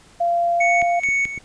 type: tone with pitch glide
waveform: sine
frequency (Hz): 689 to 693.8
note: F5 to F5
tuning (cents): -24 to -12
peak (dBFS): -16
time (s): 0.2-1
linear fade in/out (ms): 10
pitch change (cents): +12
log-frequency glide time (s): 0.65-0.72
type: tone with tremolo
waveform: triangle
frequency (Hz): 2220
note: C#7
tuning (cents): +2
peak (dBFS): -15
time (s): 0.6-1.39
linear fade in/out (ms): 10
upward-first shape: square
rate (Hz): 2.3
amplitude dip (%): 70
type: clicks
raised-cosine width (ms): 3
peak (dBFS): -24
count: 4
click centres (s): 0.826 / 1.088 / 1.256 / 1.377
effects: pink hiss -50 dBFS RMS until 1.44 s + resampled to 22050 Hz